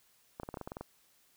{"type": "clicks", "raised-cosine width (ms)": 1, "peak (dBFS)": -26, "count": 10, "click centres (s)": [0.399, 0.433, 0.489, 0.542, 0.572, 0.613, 0.675, 0.719, 0.769, 0.81], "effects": ["white hiss -68 dBFS RMS until 1.36 s"]}